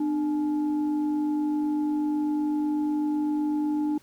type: tone with frequency modulation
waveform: sine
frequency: 300 Hz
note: D4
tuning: 37 cents sharp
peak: -23 dBFS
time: 0-3.98 s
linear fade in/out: 5 ms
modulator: 552 Hz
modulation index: 0.34
effects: pink hiss -58 dBFS RMS until 4.02 s